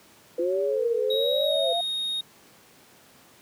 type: tone with vibrato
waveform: sine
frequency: 493.9 Hz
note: B4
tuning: in tune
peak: -25 dBFS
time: 0.38-1.73 s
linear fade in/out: 5 ms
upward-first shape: sine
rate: 1.1 Hz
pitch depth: 250 cents each way
type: linear sweep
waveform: sine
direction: up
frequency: 342.8 to 698.5 Hz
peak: -25 dBFS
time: 0.39-1.81 s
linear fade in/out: 5 ms
type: tone with pitch glide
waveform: triangle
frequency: 3807 to 3726 Hz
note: A#7 to A#7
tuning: +36 to -2 cents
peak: -25 dBFS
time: 1.1-2.21 s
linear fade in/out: 5 ms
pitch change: -38 cents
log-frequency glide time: 1.43-1.55 s
effects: pink hiss -54 dBFS RMS until 3.41 s + high-pass 150 Hz 12 dB/octave